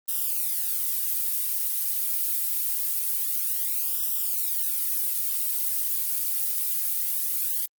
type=noise with flanger; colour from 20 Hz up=violet; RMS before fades=-26 dBFS; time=0.08-7.66 s; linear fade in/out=5 ms; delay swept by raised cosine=0.45 to 2.85 ms; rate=0.25 Hz; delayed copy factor=-0.8; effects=Opus 32 kbps